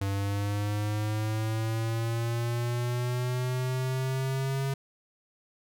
square linear sweep, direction up, 98 to 136.8 Hz, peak -28 dBFS, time 0.01-4.74 s, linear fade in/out 5 ms, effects none

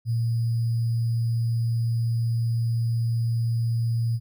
sine tone with sample-and-hold, 115.7 Hz, A#2, 13 cents flat, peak -21 dBFS, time 0.05-4.2 s, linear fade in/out 50 ms, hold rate 4900 Hz, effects none

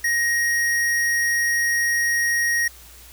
square tone, 1878 Hz, A#6, 12 cents sharp, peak -19 dBFS, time 0.04-2.68 s, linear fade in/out 5 ms, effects added 60 Hz sine -47 dBFS peak until 3.12 s + white hiss -46 dBFS RMS until 3.12 s

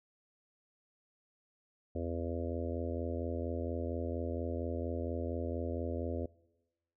harmonic tone, 84.3 Hz, E2, 39 cents sharp, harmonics 1 / 3 / 4 / 5 / 6 / 7 / 8, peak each -38 / -41 / -43 / -43 / -43 / -44 / -50 dBFS, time 1.95-6.26 s, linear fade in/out 5 ms, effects noise-tail reverb RT60 1.0 s tail -22 dB re dry

